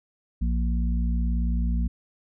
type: harmonic tone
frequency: 58.5 Hz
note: A#1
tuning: 7 cents sharp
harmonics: 1 / 3 / 4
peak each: -22 / -31 / -33 dBFS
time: 0.41-1.88 s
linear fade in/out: 10 ms
effects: none